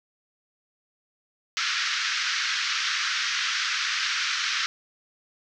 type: band-pass noise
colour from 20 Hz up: pink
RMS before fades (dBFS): -27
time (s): 1.57-4.66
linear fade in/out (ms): 0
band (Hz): 1300 to 6000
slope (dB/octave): 48
effects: none